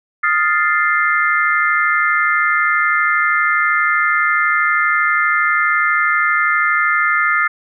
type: chord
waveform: sine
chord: F dominant seventh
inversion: third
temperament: equal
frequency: 1244.5 / 1396.9 / 1760 / 2093 Hz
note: Eb6 / F6 / A6 / C7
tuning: 0 / 0 / 0 / 0 cents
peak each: -18 dBFS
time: 0.23-7.48 s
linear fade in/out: 10 ms
effects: none